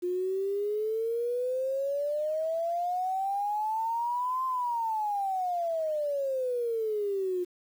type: exponential two-way sweep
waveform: sine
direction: up then down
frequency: 353.1 to 1046.5 to 353.1 Hz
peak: -27 dBFS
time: 0.02-7.45 s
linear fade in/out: 20 ms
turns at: 4.45 s
effects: 9-bit